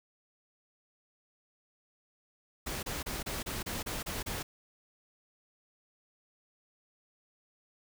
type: noise bursts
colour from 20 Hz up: pink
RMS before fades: -37 dBFS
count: 9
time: 2.66-4.43 s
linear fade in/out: 10 ms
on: 170 ms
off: 30 ms
effects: none